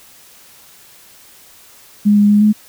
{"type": "tone with pitch steps", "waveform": "sine", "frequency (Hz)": [206.9, 205.5, 207.2, 211.9], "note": ["G#3", "G#3", "G#3", "G#3"], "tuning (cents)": [-6, -18, -4, 35], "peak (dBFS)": -7, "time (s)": [2.05, 2.53], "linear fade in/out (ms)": 20, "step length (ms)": 120, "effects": ["white hiss -44 dBFS RMS until 2.68 s"]}